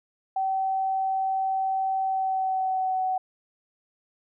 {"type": "tone with pitch glide", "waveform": "sine", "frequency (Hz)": [767, 750.3], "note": ["G5", "F#5"], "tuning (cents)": [-38, 24], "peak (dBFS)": -23, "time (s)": [0.36, 3.18], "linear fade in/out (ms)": 5, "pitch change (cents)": -38, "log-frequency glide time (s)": [2.04, 3.03], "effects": []}